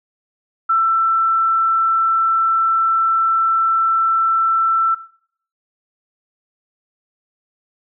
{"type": "tone", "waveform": "sine", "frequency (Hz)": 1335, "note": "E6", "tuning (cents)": 22, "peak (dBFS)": -12, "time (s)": [0.69, 4.95], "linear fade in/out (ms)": 10, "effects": ["noise-tail reverb RT60 0.6 s tail -19 dB re dry"]}